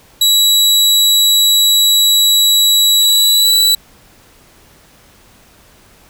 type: tone with pitch glide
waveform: sawtooth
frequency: 3900 to 3943 Hz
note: B7 to B7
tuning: -23 to -4 cents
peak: -5 dBFS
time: 0.21-3.75 s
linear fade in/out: 5 ms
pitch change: +19 cents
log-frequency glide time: 2.99-3.55 s
effects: pink hiss -46 dBFS RMS until 6.09 s